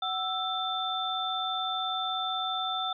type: tone cluster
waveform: sine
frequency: 749 / 1324 / 3552 Hz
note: F#5 / E6 / A7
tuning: +21 / +7 / +16 cents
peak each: -33 / -34 / -32 dBFS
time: 0.02-2.93 s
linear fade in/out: 5 ms
effects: none